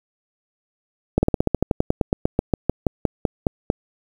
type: slowing click train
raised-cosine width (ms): 2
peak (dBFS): -3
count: 22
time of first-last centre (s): 1.18-3.701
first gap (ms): 50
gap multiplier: 1.08
effects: 7-bit